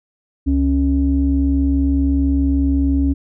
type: tone pair together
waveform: sine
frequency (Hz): 69.3 / 275.4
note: C#2 / C#4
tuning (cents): 0 / -11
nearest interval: 2 octaves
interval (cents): 2389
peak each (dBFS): -15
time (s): 0.46-3.14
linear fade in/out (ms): 20
effects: tanh soft clip ceiling -6 dBFS